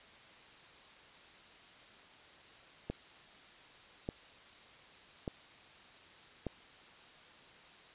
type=click train; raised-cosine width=2 ms; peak=-23 dBFS; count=4; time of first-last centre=2.9-6.467 s; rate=0.841 Hz; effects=white hiss -57 dBFS RMS until 7.94 s + resampled to 8000 Hz